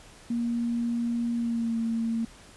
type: tone with pitch glide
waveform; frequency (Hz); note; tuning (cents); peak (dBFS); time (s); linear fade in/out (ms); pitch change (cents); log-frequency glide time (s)
sine; 235.6 to 228.1; A#3 to A#3; +19 to -37; -25; 0.3-2.25; 5; -56; 1.36-1.77
effects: pink hiss -51 dBFS RMS until 2.56 s + resampled to 24000 Hz